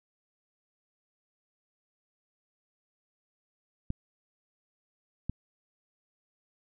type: clicks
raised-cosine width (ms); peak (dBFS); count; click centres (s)
5; -19; 2; 3.904 / 5.296
effects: none